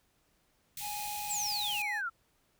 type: band-stop noise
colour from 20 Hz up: white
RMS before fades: -41 dBFS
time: 0.77-1.82 s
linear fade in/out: 2 ms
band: 180 to 2200 Hz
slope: 24 dB/octave
type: tone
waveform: square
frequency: 831 Hz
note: G#5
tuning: 1 cent sharp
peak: -39 dBFS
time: 0.8-2.02 s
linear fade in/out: 50 ms
type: exponential sweep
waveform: sine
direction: down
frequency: 8100 to 1300 Hz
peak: -32 dBFS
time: 1.29-2.1 s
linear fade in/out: 20 ms
effects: pink hiss -72 dBFS RMS until 2.59 s